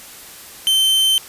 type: tone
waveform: 45% pulse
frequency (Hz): 3096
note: G7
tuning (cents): -22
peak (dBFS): -12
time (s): 0.67-1.18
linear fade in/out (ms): 0
effects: white hiss -38 dBFS RMS until 1.28 s + resampled to 32000 Hz